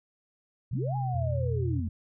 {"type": "linear two-way sweep", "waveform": "sine", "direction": "up then down", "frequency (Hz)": [69.4, 841, 205.7], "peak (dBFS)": -33, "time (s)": [0.71, 1.88], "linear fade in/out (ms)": 5, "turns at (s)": 0.96}
{"type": "tone with pitch glide", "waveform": "sine", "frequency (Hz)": [130.81, 123.83], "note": ["C3", "B2"], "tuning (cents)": [0, 5], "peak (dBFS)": -28, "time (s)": [0.73, 1.8], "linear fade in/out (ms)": 5, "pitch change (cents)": -95, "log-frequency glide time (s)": [0.93, 1.2]}
{"type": "tone", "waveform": "sine", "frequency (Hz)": 87.31, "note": "F2", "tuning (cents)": 0, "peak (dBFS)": -30, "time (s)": [1.14, 1.89], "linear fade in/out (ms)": 5}
{"effects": []}